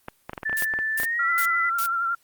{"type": "clicks", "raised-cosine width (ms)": 0.5, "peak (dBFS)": -17, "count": 12, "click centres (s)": [0.084, 0.295, 0.333, 0.378, 0.432, 0.496, 0.529, 0.623, 0.738, 0.789, 1, 1.033]}
{"type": "tone with pitch glide", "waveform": "sine", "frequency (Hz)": [1760, 1998.5], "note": ["A6", "B6"], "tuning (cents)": [0, 20], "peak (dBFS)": -23, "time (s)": [0.45, 1.7], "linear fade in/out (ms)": 10, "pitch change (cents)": 220, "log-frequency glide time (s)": [0.96, 1.33]}
{"type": "noise bursts", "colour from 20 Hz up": "blue", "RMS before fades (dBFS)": -29, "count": 4, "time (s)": [0.57, 1.86], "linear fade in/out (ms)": 0, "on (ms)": 75, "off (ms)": 330}
{"type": "tone with vibrato", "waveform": "sine", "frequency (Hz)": 1369, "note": "F6", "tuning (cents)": -35, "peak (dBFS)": -22, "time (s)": [1.19, 2.15], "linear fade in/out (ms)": 5, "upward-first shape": "triangle", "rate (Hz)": 11, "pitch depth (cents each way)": 47}
{"effects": ["white hiss -63 dBFS RMS until 2.23 s", "Opus 24 kbps"]}